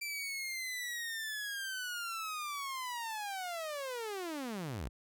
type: linear sweep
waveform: sawtooth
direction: down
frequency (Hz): 2349 to 46.25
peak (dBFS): -34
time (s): 0.01-4.89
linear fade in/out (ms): 10
effects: none